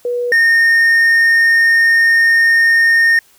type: tone pair in turn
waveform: sine / triangle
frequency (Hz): 486 / 1834.9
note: B4 / A#6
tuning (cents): -28 / -28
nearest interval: octave + major seventh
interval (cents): 2300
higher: second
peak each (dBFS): -15 / -6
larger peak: second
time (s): 0.05-0.32 / 0.32-3.19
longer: second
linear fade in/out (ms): 2
effects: white hiss -50 dBFS RMS until 3.38 s